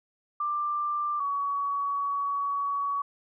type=tone pair in turn; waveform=sine; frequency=1184 / 1128.2 Hz; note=D6 / C#6; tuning=+14 / +30 cents; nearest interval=minor second; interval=84 cents; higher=first; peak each=-26 dBFS; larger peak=neither; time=0.4-1.2 / 1.2-3.02 s; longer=second; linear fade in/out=5 ms; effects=none